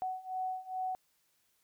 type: beating tone pair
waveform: sine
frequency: 745 / 747.4 Hz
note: F#5 / F#5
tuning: +12 / +17 cents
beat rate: 2.4 Hz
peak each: -39 / -37 dBFS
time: 0.02-0.95 s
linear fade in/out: 0 ms
effects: white hiss -74 dBFS RMS until 1.63 s